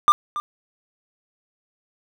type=tone with echo; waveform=triangle; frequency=1194 Hz; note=D6; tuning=28 cents sharp; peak=-8 dBFS; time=0.08-0.12 s; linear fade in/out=0 ms; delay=280 ms; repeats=1; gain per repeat=-14 dB; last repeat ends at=0.4 s; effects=none